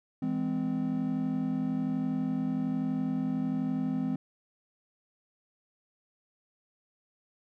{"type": "chord", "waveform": "triangle", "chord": "E augmented", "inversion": "none", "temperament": "just", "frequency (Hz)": [164.81, 206, 257.5], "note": ["E3", "G#3", "B#3"], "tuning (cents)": [0, -14, -28], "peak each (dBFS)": [-33, -32, -28], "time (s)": [0.22, 4.16], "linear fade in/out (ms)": 5, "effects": []}